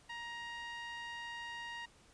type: tone with band-pass filter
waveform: sawtooth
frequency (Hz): 940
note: A#5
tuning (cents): +14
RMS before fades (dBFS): -45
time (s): 0.09-1.86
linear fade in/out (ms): 10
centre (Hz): 2100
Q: 1.5
effects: pink hiss -64 dBFS RMS until 2.13 s + resampled to 22050 Hz